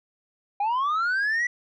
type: linear sweep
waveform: sine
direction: up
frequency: 790 to 1975.5 Hz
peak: -19 dBFS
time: 0.6-1.47 s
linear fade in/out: 5 ms
effects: tanh soft clip ceiling -21 dBFS